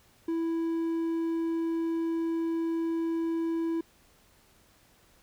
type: tone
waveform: triangle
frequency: 330 Hz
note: E4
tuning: 2 cents sharp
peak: -25 dBFS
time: 0.28-3.81 s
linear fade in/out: 5 ms
effects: pink hiss -62 dBFS RMS until 5.22 s